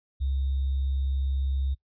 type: tone with sample-and-hold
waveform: sine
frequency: 67.4 Hz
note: C#2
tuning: 48 cents flat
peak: -24 dBFS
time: 0.2-1.75 s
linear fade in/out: 20 ms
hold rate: 3675 Hz
effects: noise-tail reverb RT60 0.1 s tail -22 dB re dry + resampled to 11025 Hz